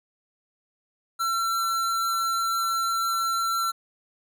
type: tone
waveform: square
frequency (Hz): 1351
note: E6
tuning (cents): +42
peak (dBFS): -24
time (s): 1.19-3.72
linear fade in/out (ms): 20
effects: none